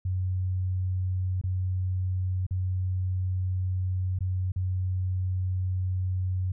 sine tone with dropouts, 92.5 Hz, F#2, in tune, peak -25 dBFS, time 0.05-6.52 s, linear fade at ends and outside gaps 5 ms, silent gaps 1.414-1.437 / 2.466-2.508 / 4.189-4.206 / 4.52-4.56 s, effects none

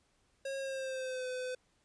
square tone with pitch glide, 543 to 506.6 Hz, C#5 to B4, -36 to +44 cents, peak -37 dBFS, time 0.45-1.55 s, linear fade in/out 5 ms, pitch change -120 cents, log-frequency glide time 0.58-1.27 s, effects pink hiss -73 dBFS RMS until 1.84 s + resampled to 22050 Hz

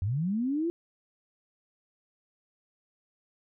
sine linear sweep, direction up, 86 to 349.2 Hz, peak -26 dBFS, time 0.02-0.7 s, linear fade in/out 0 ms, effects none

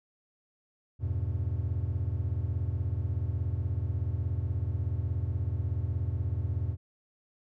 triangle chord, E minor, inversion none, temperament just, 82.41 / 98.89 / 123.61 Hz, E2 / G2 / B2, 0 / +16 / +2 cents, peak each -30 / -30 / -33 dBFS, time 0.99-6.77 s, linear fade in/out 50 ms, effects none

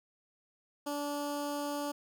15% pulse tone with notch filter, 289.6 Hz, D4, 24 cents flat, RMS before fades -36 dBFS, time 0.86-1.92 s, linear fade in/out 10 ms, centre 2200 Hz, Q 1.2, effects none

